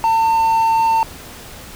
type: tone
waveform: triangle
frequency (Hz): 901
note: A5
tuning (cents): +41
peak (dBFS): -10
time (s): 0.04-1.03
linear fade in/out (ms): 0
effects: pink hiss -36 dBFS RMS until 1.75 s